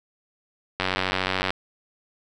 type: click train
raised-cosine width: 0.3 ms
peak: -7 dBFS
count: 67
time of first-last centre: 0.8-1.505 s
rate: 93.6 Hz
effects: none